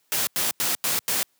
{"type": "noise bursts", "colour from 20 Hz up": "white", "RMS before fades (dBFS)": -24, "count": 5, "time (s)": [0.12, 1.23], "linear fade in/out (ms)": 0, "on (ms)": 150, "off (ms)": 90, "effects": ["white hiss -67 dBFS RMS until 1.39 s", "high-pass 100 Hz 12 dB/octave"]}